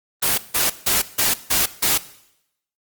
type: noise bursts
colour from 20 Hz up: white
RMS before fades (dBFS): -18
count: 6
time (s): 0.22-1.98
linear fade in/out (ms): 10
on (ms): 160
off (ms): 160
effects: noise-tail reverb RT60 0.8 s tail -17 dB re dry + Opus 24 kbps